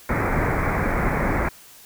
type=low-pass noise; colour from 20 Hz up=pink; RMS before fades=-22 dBFS; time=0.09-1.49 s; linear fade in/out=5 ms; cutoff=2300 Hz; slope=96 dB/octave; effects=white hiss -47 dBFS RMS until 1.85 s